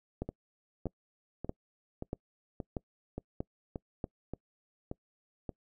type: two click trains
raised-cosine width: 2 ms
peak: -24 / -21 dBFS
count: 10 / 7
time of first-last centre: 0.29-5.492 / 0.22-4.042 s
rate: 1.73 / 1.57 Hz
effects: noise-tail reverb RT60 0.1 s tail -25 dB re dry